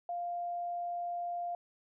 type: tone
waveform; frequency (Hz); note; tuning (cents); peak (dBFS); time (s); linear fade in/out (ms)
sine; 698.5; F5; 0; -34; 0.09-1.55; 2
effects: none